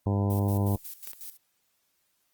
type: harmonic tone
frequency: 100.3 Hz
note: G2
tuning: 40 cents sharp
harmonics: 1 / 2 / 3 / 4 / 5 / 6 / 7 / 8 / 9 / 10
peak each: -24 / -30 / -34 / -36 / -38 / -40 / -41 / -42 / -43 / -44 dBFS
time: 0.06-0.76 s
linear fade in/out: 5 ms
type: noise with tremolo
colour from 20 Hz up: violet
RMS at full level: -40 dBFS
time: 0.3-1.37 s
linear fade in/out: 2 ms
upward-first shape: square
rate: 5.5 Hz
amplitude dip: 75%
type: clicks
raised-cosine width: 0.2 ms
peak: -31 dBFS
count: 2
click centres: 1.074 / 1.133 s
effects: white hiss -73 dBFS RMS until 2.33 s + Opus 24 kbps